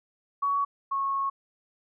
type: tone pair in turn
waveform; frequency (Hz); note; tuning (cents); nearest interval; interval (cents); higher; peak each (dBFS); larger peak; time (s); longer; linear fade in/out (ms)
sine; 1124 / 1097.1; C#6 / C#6; +24 / -18; unison; 42; first; -23 / -25; first; 0.42-0.65 / 0.91-1.3; second; 10
effects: none